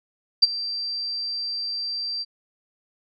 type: tone with ADSR envelope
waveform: sine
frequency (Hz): 4699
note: D8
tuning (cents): 0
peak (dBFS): -8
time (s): 0.42-2.25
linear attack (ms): 13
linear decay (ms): 24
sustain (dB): -18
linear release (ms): 33
effects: none